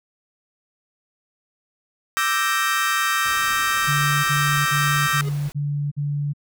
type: chord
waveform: 35% pulse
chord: E half-diminished seventh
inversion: third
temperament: equal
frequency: 1174.7 / 1318.5 / 1568 / 1864.7 Hz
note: D6 / E6 / G6 / Bb6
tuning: 0 / 0 / 0 / 0 cents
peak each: -23 dBFS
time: 2.17-5.21 s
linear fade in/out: 0 ms
type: noise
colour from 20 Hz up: pink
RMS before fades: -41 dBFS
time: 3.25-5.52 s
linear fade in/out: 0 ms
type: tone bursts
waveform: sine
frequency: 144.7 Hz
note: D3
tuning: 25 cents flat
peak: -21 dBFS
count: 6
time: 3.87-6.335 s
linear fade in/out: 20 ms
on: 370 ms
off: 49 ms
type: tone with exponential growth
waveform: square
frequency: 415.3 Hz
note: G#4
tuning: in tune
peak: -30 dBFS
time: 5.15-5.29 s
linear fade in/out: 5 ms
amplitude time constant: 30 ms
effects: none